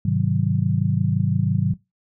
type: chord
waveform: sine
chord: Ab dominant seventh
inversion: none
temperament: just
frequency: 103.83 / 129.78 / 155.74 / 186.89 Hz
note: Ab2 / C3 / Eb3 / Gb3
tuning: 0 / -14 / +2 / +18 cents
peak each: -23 dBFS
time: 0.05-1.74 s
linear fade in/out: 5 ms
effects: noise-tail reverb RT60 0.2 s tail -19 dB re dry